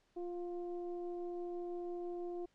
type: tone with frequency modulation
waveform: sine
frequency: 350 Hz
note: F4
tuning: 4 cents sharp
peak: -39 dBFS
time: 0.16-2.46 s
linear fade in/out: 10 ms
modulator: 353 Hz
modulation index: 0.59
effects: pink hiss -75 dBFS RMS until 2.54 s + low-pass 6000 Hz 12 dB/octave